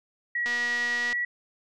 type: tone with pitch glide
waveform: sine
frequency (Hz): 1918 to 1934.7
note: A#6 to B6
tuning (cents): +49 to -36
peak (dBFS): -25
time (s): 0.35-1.25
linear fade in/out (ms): 5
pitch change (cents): +15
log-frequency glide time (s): 0.96-1.13
type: click train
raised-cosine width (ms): 0.2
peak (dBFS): -19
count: 162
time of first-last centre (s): 0.46-1.128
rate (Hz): 241
effects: none